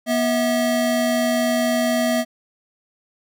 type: tone pair together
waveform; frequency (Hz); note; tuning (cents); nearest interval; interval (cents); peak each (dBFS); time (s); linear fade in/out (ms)
square; 242 / 646; B3 / E5; -35 / -35; octave + perfect fourth; 1700; -21; 0.06-2.25; 50
effects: none